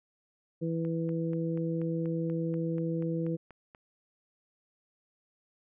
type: harmonic tone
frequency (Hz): 164.81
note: E3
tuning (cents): 0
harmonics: 1 / 2 / 3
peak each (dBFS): -31 / -34 / -36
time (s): 0.61-3.37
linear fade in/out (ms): 20
type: click train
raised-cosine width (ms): 0.5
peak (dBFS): -35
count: 13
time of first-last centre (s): 0.85-3.749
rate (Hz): 4.14
effects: none